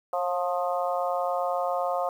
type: harmonic tone with a mistuned harmonic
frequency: 177.2 Hz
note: F3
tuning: 25 cents sharp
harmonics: 3 / 4 / 5 / 6 / 7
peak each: -29 / -28 / -35 / -34 / -35 dBFS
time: 0.13-2.09 s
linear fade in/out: 2 ms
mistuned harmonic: 3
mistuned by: +23 cents
effects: 9-bit